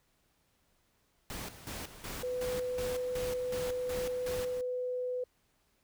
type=noise with tremolo; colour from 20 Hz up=pink; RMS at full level=-41 dBFS; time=1.3-4.61 s; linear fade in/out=0 ms; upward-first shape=square; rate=2.7 Hz; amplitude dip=70%
type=tone; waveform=sine; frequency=500 Hz; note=B4; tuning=21 cents sharp; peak=-32 dBFS; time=2.23-5.24 s; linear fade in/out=5 ms
effects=pink hiss -73 dBFS RMS until 5.83 s